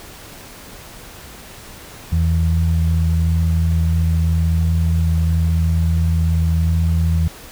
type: tone pair together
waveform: sine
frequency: 82.41 / 163.35 Hz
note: E2 / E3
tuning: 0 / -15 cents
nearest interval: octave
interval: 1185 cents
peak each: -14 / -20 dBFS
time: 2.12-7.28 s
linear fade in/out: 5 ms
effects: pink hiss -38 dBFS RMS until 7.51 s